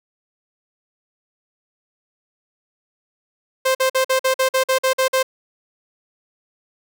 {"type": "tone bursts", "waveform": "sawtooth", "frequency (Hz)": 523.3, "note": "C5", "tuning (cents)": 0, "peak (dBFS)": -11, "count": 11, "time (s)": [3.65, 5.23], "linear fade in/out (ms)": 10, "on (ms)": 100, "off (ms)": 48, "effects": []}